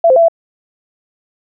sine tone with pitch steps, 671 / 521 / 671 / 666 Hz, E5 / C5 / E5 / E5, +31 / -7 / +31 / +18 cents, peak -5 dBFS, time 0.04-0.284 s, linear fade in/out 5 ms, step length 61 ms, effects none

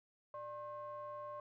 triangle ring-modulated tone, 240 Hz, B3, 49 cents flat, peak -39 dBFS, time 0.34-1.4 s, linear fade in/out 2 ms, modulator 833 Hz, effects none

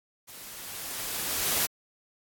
white noise with level ramp, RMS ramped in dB -46 to -25 dBFS, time 0.27-1.67 s, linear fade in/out 20 ms, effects AAC 64 kbps

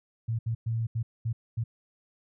sine tone bursts at uneven times, 114 Hz, A#2, 38 cents flat, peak -26 dBFS, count 6, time 0.28-0.39 / 0.46-0.55 / 0.66-0.87 / 0.95-1.03 / 1.25-1.33 / 1.57-1.64 s, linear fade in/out 10 ms, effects none

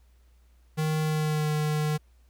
square tone with pitch glide, 155.56 to 152.01 Hz, D#3 to D#3, 0 to -40 cents, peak -25 dBFS, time 0.77-1.98 s, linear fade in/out 20 ms, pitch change -40 cents, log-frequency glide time 1.02-1.5 s, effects added 60 Hz sine -56 dBFS peak until 2.29 s + pink hiss -70 dBFS RMS until 2.29 s

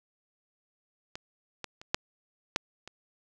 clicks, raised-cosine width 0.2 ms, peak -21 / -19 / -28 / -7 / -8 / -26 dBFS, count 6, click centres 1.155 / 1.643 / 1.815 / 1.945 / 2.561 / 2.876 s, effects none

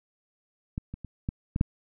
clicks, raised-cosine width 5 ms, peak -18 / -24 / -26 / -16 / -16 / -9 dBFS, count 6, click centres 0.779 / 0.94 / 1.047 / 1.289 / 1.561 / 1.611 s, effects none

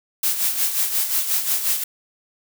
blue noise with tremolo, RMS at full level -19 dBFS, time 0.23-1.84 s, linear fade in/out 5 ms, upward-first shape sine, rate 5.6 Hz, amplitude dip 60%, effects none

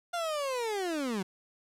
30% pulse linear sweep, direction down, 707 to 178.5 Hz, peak -28 dBFS, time 0.13-1.23 s, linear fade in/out 10 ms, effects low-pass 11000 Hz 12 dB/octave + 10-bit

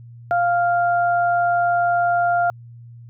sine tone pair together, 698.5 / 1396.9 Hz, F5 / F6, 0 / 0 cents, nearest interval octave, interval 1200 cents, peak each -16 / -23 dBFS, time 0.31-2.5 s, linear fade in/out 0 ms, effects added 118 Hz sine -38 dBFS peak until 3.09 s

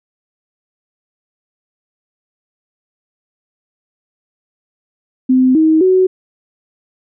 sine tone with pitch steps, 257.3 / 316.3 / 372.8 Hz, C4 / D#4 / F#4, -29 / +29 / +13 cents, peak -7 dBFS, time 5.29-6.07 s, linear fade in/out 10 ms, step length 260 ms, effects none

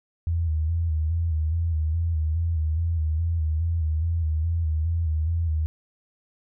sine tone with vibrato, 80.9 Hz, E2, 32 cents flat, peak -21 dBFS, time 0.27-5.66 s, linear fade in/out 0 ms, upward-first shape square, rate 2.4 Hz, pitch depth 60 cents each way, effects none

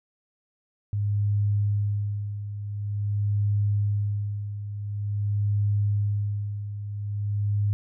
sine tone with tremolo, 102.7 Hz, G#2, 19 cents flat, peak -20 dBFS, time 0.93-7.73 s, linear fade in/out 0 ms, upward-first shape sine, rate 0.47 Hz, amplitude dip 70%, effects none

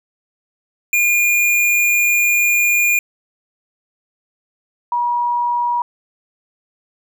square / sine tone pair in turn, 2421 / 960.8 Hz, D#7 / B5, -48 / -48 cents, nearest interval octave + major third, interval 1600 cents, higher first, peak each -13 / -15 dBFS, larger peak first, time 0.93-2.99 / 4.92-5.82 s, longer first, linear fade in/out 2 ms, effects none

